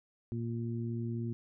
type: harmonic tone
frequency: 116.54 Hz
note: A#2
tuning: in tune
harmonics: 1 / 2 / 3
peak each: -35 / -38 / -43 dBFS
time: 0.32-1.33 s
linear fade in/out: 0 ms
effects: none